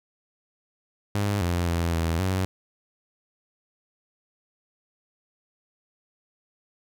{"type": "tone with pitch steps", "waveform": "sawtooth", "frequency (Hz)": [101.7, 87, 84.7, 82.5, 93.9], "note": ["G#2", "F2", "E2", "E2", "F#2"], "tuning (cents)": [-36, -6, 48, 2, 26], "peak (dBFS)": -19, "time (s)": [1.15, 2.45], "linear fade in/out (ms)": 0, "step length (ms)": 260, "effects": []}